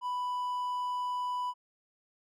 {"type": "tone", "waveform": "triangle", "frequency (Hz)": 991, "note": "B5", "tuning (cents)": 6, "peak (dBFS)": -29, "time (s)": [0.01, 1.54], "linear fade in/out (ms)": 50, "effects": []}